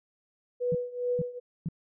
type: tone with tremolo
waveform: sine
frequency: 491.3 Hz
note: B4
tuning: 9 cents flat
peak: -24 dBFS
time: 0.6-1.4 s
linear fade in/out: 20 ms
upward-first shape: triangle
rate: 2.4 Hz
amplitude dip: 90%
type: tone bursts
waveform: sine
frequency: 163.5 Hz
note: E3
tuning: 14 cents flat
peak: -28 dBFS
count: 3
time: 0.72-1.687 s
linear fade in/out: 2 ms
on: 29 ms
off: 440 ms
effects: none